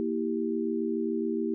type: chord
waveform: sine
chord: E diminished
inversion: second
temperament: equal with one note detuned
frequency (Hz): 233.1 / 324.9 / 392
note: Bb3 / E4 / G4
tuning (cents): 0 / -25 / 0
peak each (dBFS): -31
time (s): 0-1.54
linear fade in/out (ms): 0
effects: none